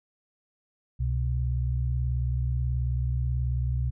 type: tone pair together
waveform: sine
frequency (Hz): 66 / 124.5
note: C2 / B2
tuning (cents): +16 / +14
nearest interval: major seventh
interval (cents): 1098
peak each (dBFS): -26 / -28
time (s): 0.99-3.91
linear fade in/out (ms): 20
effects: none